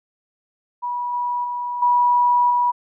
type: tone with level steps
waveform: sine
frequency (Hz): 973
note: B5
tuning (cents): -26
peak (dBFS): -22 / -20 / -23 / -13 / -15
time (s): 0.82-2.72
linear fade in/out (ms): 20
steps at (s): 1.13 / 1.44 / 1.82 / 2.5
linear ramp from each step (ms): 5
effects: none